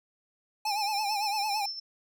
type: tone with vibrato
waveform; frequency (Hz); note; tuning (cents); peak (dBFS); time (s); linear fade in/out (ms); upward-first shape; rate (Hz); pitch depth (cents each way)
square; 830.6; G#5; 0; -29; 0.65-1.66; 5; sine; 8.9; 84
type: tone with tremolo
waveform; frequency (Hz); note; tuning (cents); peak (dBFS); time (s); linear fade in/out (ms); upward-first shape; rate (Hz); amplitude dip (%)
sine; 5330; E8; +18; -31; 0.66-1.8; 10; sine; 7.1; 60
effects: none